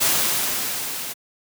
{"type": "noise with level ramp", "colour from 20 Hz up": "white", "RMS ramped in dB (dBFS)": [-18, -31], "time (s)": [0, 1.14], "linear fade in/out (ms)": 20, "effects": ["high-pass 100 Hz 12 dB/octave"]}